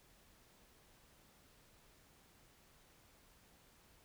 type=silence; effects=pink hiss -67 dBFS RMS until 4.04 s